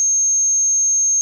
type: tone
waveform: sine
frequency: 6420 Hz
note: G8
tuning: 40 cents sharp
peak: -13 dBFS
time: 0-1.21 s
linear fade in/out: 0 ms
effects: none